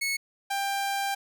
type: tone pair in turn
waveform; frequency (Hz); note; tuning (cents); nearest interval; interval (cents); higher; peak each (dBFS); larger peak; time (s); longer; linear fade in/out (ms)
sawtooth; 2200 / 792.3; C#7 / G5; -14 / +18; octave + tritone; 1768; first; -23; neither; 0.01-0.17 / 0.5-1.15; second; 10
effects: none